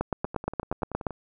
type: two click trains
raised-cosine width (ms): 1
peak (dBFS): -22 / -12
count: 10 / 10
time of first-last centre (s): 0.25-1.107 / 0.01-1.068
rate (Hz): 10.5 / 8.51
effects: none